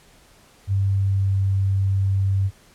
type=tone with pitch glide; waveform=sine; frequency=98 to 97.15 Hz; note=G2 to G2; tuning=0 to -15 cents; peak=-17 dBFS; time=0.67-2.51 s; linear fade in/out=50 ms; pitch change=-15 cents; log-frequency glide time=0.84-1.42 s; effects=pink hiss -53 dBFS RMS until 2.74 s + low-pass 12000 Hz 12 dB/octave